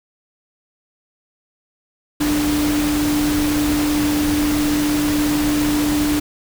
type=tone in noise; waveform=sine; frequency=296.8 Hz; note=D4; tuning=18 cents sharp; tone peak=-16 dBFS; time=2.2-6.2 s; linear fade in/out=10 ms; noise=pink; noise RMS=-24 dBFS; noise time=2.2-6.2 s; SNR=+5 dB; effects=none